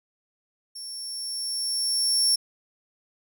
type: tone with level ramp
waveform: 30% pulse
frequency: 5460 Hz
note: F8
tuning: 40 cents flat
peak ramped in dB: -32 to -14 dBFS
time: 0.75-2.36 s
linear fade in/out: 10 ms
effects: none